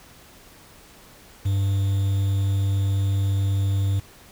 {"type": "tone with quantisation", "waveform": "triangle", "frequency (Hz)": 98.2, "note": "G2", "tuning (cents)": 4, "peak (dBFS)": -17, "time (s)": [1.45, 4], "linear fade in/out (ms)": 10, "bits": 7, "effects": ["pink hiss -49 dBFS RMS until 4.31 s"]}